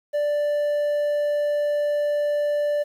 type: tone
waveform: triangle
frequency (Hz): 587.3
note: D5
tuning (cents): 0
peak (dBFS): -18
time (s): 0.13-2.84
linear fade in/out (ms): 20
effects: 9-bit